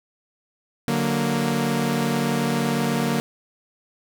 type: chord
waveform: sawtooth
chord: D augmented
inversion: none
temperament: equal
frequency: 146.83 / 185 / 233.1 Hz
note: D3 / F#3 / A#3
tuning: 0 / 0 / 0 cents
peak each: -22 / -23 / -19 dBFS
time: 0.88-3.2 s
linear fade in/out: 0 ms
effects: none